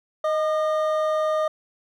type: tone pair together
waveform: triangle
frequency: 622.3 / 1214.1 Hz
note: D#5 / D#6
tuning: 0 / -43 cents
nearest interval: octave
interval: 1157 cents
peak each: -19 / -25 dBFS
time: 0.24-1.48 s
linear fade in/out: 5 ms
effects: none